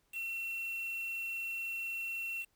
sine tone with quantisation, 2714 Hz, E7, 50 cents sharp, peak -36 dBFS, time 0.12-2.46 s, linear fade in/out 50 ms, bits 8, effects pink hiss -75 dBFS RMS until 2.55 s

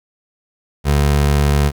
25% pulse tone, 72 Hz, D2, 34 cents flat, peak -8 dBFS, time 0.84-1.72 s, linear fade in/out 50 ms, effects 8-bit

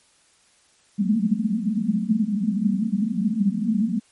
pink band-pass noise, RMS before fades -22 dBFS, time 0.98-4 s, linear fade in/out 20 ms, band 190 to 230 Hz, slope 96 dB/octave, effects white hiss -59 dBFS RMS until 4.11 s + MP3 48 kbps

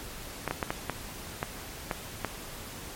clicks, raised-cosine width 0.5 ms, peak -13 dBFS, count 8, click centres 0.477 / 0.51 / 0.628 / 0.705 / 0.897 / 1.429 / 1.912 / 2.247 s, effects pink hiss -42 dBFS RMS until 2.95 s + MP3 64 kbps

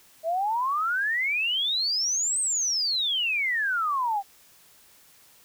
sine exponential two-way sweep, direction up then down, 630 to 8470 to 768 Hz, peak -23 dBFS, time 0.23-4.23 s, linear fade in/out 50 ms, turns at 2.4 s, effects white hiss -56 dBFS RMS until 5.44 s

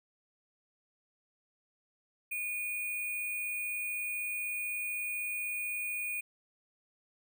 sine tone with sample-and-hold, 2457 Hz, D#7, 22 cents flat, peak -33 dBFS, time 2.31-6.21 s, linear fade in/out 10 ms, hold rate 11025 Hz, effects none

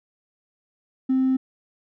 sine tone with hard clipping, 261.6 Hz, C4, in tune, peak -18 dBFS, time 1.09-1.37 s, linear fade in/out 10 ms, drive 1 dB, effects none

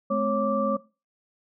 sine tone cluster, 213.4 / 256.9 / 550 / 1170 Hz, G#3 / C4 / C#5 / D6, +47 / -32 / -14 / -7 cents, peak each -27 / -32 / -25 / -28 dBFS, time 0.1-0.77 s, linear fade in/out 10 ms, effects noise-tail reverb RT60 0.3 s tail -19 dB re dry

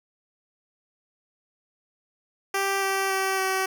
10% pulse tone with pitch steps, 392 / 388.2 / 384.4 / 380.6 Hz, G4 / G4 / G4 / F#4, 0 / -17 / -34 / +49 cents, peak -15 dBFS, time 2.54-3.66 s, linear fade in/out 5 ms, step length 280 ms, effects none

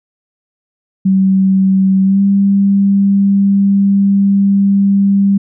sine tone with pitch glide, 191.3 to 198.05 Hz, G3 to G3, -42 to +18 cents, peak -7 dBFS, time 1.05-5.38 s, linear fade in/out 10 ms, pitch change +60 cents, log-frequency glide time 2.04-2.21 s, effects none

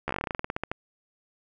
slowing click train, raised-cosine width 0.5 ms, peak -14 dBFS, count 18, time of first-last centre 0.08-0.715 s, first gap 13 ms, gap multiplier 1.12, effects none

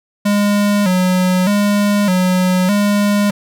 square tone with vibrato, 193.7 Hz, G3, 20 cents flat, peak -12 dBFS, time 0.25-3.31 s, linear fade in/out 10 ms, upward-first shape square, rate 0.82 Hz, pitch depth 96 cents each way, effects none

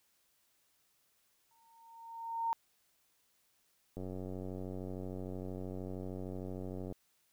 sine tone with exponential growth, 917 Hz, A#5, 29 cents flat, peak -29 dBFS, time 1.51-2.53 s, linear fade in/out 0 ms, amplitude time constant 220 ms
click train, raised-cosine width 2 ms, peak -30 dBFS, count 276, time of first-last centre 3.97-6.924 s, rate 93.1 Hz
effects white hiss -74 dBFS RMS until 7.32 s

